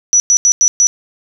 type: tone bursts at uneven times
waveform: sine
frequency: 5900 Hz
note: F#8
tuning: 6 cents flat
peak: -6 dBFS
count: 5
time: 0.13-0.2 / 0.3-0.37 / 0.45-0.52 / 0.61-0.68 / 0.8-0.87 s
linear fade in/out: 0 ms
effects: none